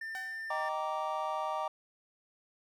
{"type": "tone", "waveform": "triangle", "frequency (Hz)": 1793, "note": "A6", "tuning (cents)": 32, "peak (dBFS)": -36, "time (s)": [0.01, 0.69], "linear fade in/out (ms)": 5}
{"type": "tone with exponential decay", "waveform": "sawtooth", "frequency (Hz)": 761, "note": "F#5", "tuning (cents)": 48, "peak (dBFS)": -36, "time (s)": [0.15, 0.54], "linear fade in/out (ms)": 0, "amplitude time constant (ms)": 84}
{"type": "chord", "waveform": "triangle", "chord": "Eb major seventh", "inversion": "none", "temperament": "just", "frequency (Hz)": [622.3, 777.8, 933.4, 1166.7], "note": ["Eb5", "G5", "Bb5", "D6"], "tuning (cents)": [0, -14, 2, -12], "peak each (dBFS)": -36, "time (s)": [0.5, 1.68], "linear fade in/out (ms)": 5}
{"effects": []}